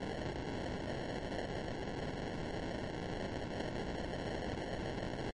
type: noise with sample-and-hold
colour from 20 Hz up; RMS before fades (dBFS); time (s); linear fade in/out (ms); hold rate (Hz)
white; -40; 0-5.31; 5; 1225
effects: low-pass 5000 Hz 12 dB/octave + MP3 48 kbps